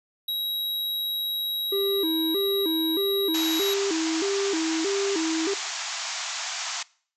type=tone; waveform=square; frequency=3845 Hz; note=B7; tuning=47 cents flat; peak=-26 dBFS; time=0.28-3.74 s; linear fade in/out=5 ms
type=tone with vibrato; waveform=triangle; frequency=357.5 Hz; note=F4; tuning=41 cents sharp; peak=-22 dBFS; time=1.72-5.54 s; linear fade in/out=5 ms; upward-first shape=square; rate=1.6 Hz; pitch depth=180 cents each way
type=band-pass noise; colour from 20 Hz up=white; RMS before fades=-32 dBFS; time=3.34-6.83 s; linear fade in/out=5 ms; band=650 to 7400 Hz; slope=96 dB/octave
effects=noise-tail reverb RT60 0.5 s tail -23 dB re dry + resampled to 32000 Hz